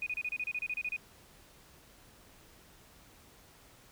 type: tone bursts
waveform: sine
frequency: 2478 Hz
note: D#7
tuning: 8 cents flat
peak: -32 dBFS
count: 13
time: 0.02-0.964 s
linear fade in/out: 2 ms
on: 44 ms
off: 31 ms
effects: pink hiss -59 dBFS RMS until 3.91 s